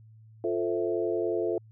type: chord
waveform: sine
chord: F major seventh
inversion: none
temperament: equal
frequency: 349.2 / 440 / 523.3 / 659.3 Hz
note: F4 / A4 / C5 / E5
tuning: 0 / 0 / 0 / 0 cents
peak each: -29 / -30 / -35 / -34 dBFS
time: 0.44-1.58 s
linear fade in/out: 2 ms
effects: added 110 Hz sine -50 dBFS peak until 1.71 s